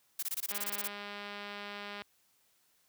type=noise bursts; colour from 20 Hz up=blue; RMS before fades=-35 dBFS; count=12; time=0.19-0.876 s; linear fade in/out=5 ms; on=37 ms; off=22 ms
type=click train; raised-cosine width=0.3 ms; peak=-27 dBFS; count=309; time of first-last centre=0.51-2.02 s; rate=204 Hz
effects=white hiss -71 dBFS RMS until 2.88 s + high-pass 60 Hz 12 dB/octave